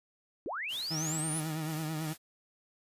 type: linear sweep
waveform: sine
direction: up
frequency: 258.2 to 10250 Hz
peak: -34 dBFS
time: 0.46-1.4 s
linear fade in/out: 0 ms
type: noise with tremolo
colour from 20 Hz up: white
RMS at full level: -45 dBFS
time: 0.68-2.18 s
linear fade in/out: 50 ms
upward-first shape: sine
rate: 3 Hz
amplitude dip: 40%
type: tone with vibrato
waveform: 30% pulse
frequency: 157 Hz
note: D#3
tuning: 16 cents sharp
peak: -31 dBFS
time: 0.9-2.14 s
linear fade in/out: 20 ms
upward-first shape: triangle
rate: 9.1 Hz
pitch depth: 71 cents each way
effects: resampled to 32000 Hz